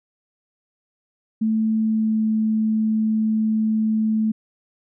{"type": "tone with pitch glide", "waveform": "sine", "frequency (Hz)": [220, 218.4], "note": ["A3", "A3"], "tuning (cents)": [0, -13], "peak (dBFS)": -17, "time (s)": [1.41, 4.32], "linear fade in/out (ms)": 10, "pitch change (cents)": -13, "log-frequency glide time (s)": [1.77, 2.24], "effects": []}